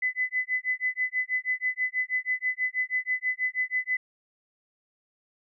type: tone with tremolo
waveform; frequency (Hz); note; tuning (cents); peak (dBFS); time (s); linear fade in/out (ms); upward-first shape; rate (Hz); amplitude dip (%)
sine; 2011; B6; +31; -22; 0.02-3.97; 5; sine; 6.2; 100
effects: none